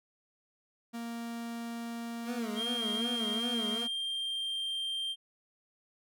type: tone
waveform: 45% pulse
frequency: 233.1 Hz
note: A#3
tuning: in tune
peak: -37 dBFS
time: 0.93-3.88 s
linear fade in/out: 20 ms
type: tone with vibrato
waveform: 25% pulse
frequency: 226.6 Hz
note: A#3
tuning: 49 cents flat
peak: -33 dBFS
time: 2.24-3.87 s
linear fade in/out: 50 ms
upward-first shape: sine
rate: 2.6 Hz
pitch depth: 150 cents each way
type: tone with pitch glide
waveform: triangle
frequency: 3209 to 3170 Hz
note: G7 to G7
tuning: +40 to +19 cents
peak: -31 dBFS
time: 2.55-5.16 s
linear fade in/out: 50 ms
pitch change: -21 cents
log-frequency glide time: 2.83-4.84 s
effects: none